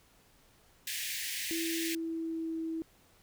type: high-pass noise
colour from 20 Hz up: pink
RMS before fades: -37 dBFS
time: 0.87-1.95 s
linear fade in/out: 2 ms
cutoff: 1700 Hz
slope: 96 dB/octave
type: tone with pitch glide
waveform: sine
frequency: 329.6 to 324.5 Hz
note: E4 to E4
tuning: 0 to -27 cents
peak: -33 dBFS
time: 1.51-2.82 s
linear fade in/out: 0 ms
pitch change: -27 cents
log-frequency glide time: 1.76-2.61 s
effects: pink hiss -64 dBFS RMS until 3.22 s